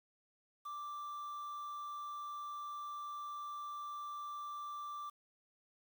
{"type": "tone with quantisation", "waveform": "triangle", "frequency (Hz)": 1174.7, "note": "D6", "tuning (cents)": 0, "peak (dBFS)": -40, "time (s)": [0.65, 5.1], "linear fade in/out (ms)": 10, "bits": 10, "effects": []}